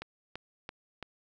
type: click train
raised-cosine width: 0.3 ms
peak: -23 dBFS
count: 4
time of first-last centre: 0.02-1.027 s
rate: 2.98 Hz
effects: none